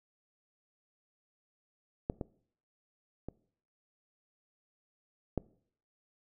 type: clicks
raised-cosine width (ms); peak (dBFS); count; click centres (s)
2; -17 / -22 / -26 / -17; 4; 2.099 / 2.212 / 3.286 / 5.377
effects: noise-tail reverb RT60 0.6 s tail -22 dB re dry